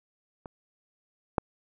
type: clicks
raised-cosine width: 1 ms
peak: -26 / -9 dBFS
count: 2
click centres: 0.458 / 1.382 s
effects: none